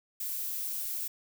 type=noise; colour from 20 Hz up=violet; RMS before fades=-35 dBFS; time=0.2-1.08 s; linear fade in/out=5 ms; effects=none